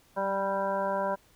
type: harmonic tone with a mistuned harmonic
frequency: 196 Hz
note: G3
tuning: in tune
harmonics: 1 / 2 / 3 / 4 / 5 / 7 / 8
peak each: -38 / -39 / -30 / -37 / -31 / -41 / -41 dBFS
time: 0.16-1.16 s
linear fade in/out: 20 ms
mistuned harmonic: 1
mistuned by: -22 cents
effects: pink hiss -62 dBFS RMS until 1.35 s